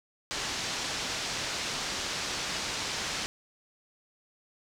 white low-pass noise, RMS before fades -34 dBFS, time 0.31-3.26 s, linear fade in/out 0 ms, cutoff 6300 Hz, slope 24 dB/octave, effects none

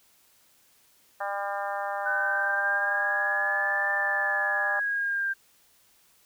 harmonic tone, 200 Hz, G3, 35 cents sharp, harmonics 3 / 4 / 5 / 6 / 7 / 8 / 9, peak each -35 / -32 / -38 / -37 / -40 / -38 / -42 dBFS, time 1.2-4.8 s, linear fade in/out 10 ms
sine linear two-way sweep, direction up then down, 1506 to 1773 to 1582 Hz, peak -25 dBFS, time 2.05-5.34 s, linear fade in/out 20 ms, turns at 3.93 s
effects white hiss -62 dBFS RMS until 6.25 s

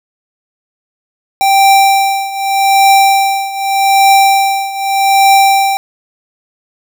square tone with tremolo, 784 Hz, G5, in tune, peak -4 dBFS, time 1.41-5.77 s, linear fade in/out 0 ms, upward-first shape triangle, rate 0.83 Hz, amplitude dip 85%, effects none

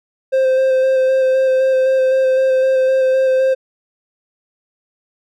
triangle tone with vibrato, 524 Hz, C5, 2 cents sharp, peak -9 dBFS, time 0.32-3.55 s, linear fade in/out 20 ms, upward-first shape square, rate 3.9 Hz, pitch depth 12 cents each way, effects none

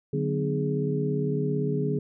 sine tone cluster, 147.8 / 185.4 / 247.5 / 303.9 / 416.1 Hz, D3 / F#3 / B3 / D#4 / G#4, +11 / +4 / +4 / -41 / +3 cents, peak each -27 / -33 / -32 / -36 / -29 dBFS, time 0.13-1.99 s, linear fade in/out 5 ms, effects none

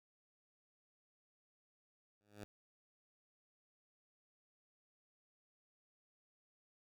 10% pulse tone with exponential growth, 103.8 Hz, G#2, in tune, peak -37 dBFS, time 2.21-2.44 s, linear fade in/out 0 ms, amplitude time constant 50 ms, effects none

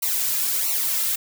blue noise with flanger, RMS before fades -23 dBFS, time 0.02-1.16 s, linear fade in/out 10 ms, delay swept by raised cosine 0.59 to 2.69 ms, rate 1.5 Hz, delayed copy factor -0.85, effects none

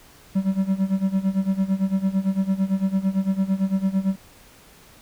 triangle tone with tremolo, 192.3 Hz, G3, 33 cents flat, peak -14 dBFS, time 0.35-4.16 s, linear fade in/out 10 ms, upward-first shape sine, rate 8.9 Hz, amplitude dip 85%, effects pink hiss -50 dBFS RMS until 5.01 s

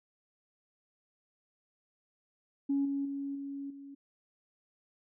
sine tone with level steps, 278.6 Hz, C#4, 9 cents sharp, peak -26 / -30 / -34 / -37 / -45 dBFS, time 2.69-3.95 s, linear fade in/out 10 ms, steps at 2.85 / 3.05 / 3.35 / 3.7 s, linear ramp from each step 5 ms, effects tanh soft clip ceiling -22 dBFS

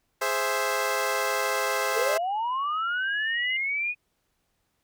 15% pulse chord, Ab augmented, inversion none, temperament equal with one note detuned, 415.3 / 523.3 / 662.3 Hz, Ab4 / C5 / E5, 0 / 0 / +8 cents, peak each -24 / -21 / -24 dBFS, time 0.21-2.18 s, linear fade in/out 10 ms
sine tone with exponential growth, 2900 Hz, F#7, 35 cents flat, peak -29 dBFS, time 0.94-3.57 s, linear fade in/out 5 ms, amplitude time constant 570 ms
sine linear sweep, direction up, 392 to 2489 Hz, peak -25 dBFS, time 1.92-3.95 s, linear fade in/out 50 ms
effects pink hiss -74 dBFS RMS until 4.83 s

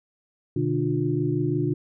sine tone cluster, 124.8 / 150.7 / 298.5 / 355.9 Hz, B2 / D3 / D4 / F4, +19 / +45 / +28 / +33 cents, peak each -27 dBFS, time 0.56-1.74 s, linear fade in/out 5 ms, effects none

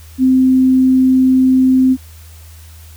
sine tone, 259.4 Hz, C4, 15 cents flat, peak -7 dBFS, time 0.18-1.97 s, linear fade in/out 50 ms, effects added 80 Hz sine -35 dBFS peak until 2.96 s + white hiss -44 dBFS RMS until 2.96 s

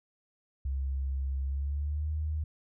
sine tone with pitch glide, 67.4 to 76.98 Hz, C#2 to D#2, -48 to -18 cents, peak -29 dBFS, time 0.65-2.44 s, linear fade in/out 5 ms, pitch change +230 cents, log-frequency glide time 1.44-2.11 s, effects none

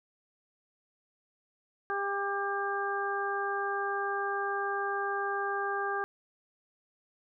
harmonic tone with a mistuned harmonic, 400 Hz, G4, 35 cents sharp, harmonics 1 / 2 / 3 / 4, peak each -35 / -35 / -35 / -35 dBFS, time 1.9-6.04 s, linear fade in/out 0 ms, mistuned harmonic 3, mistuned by -19 cents, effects none

